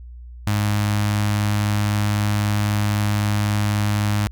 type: tone with notch filter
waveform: sawtooth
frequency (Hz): 103.83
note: G#2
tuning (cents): 0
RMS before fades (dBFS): -20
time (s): 0.47-4.27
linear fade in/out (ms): 0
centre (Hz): 440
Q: 1
effects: added 60 Hz sine -35 dBFS peak until 4.31 s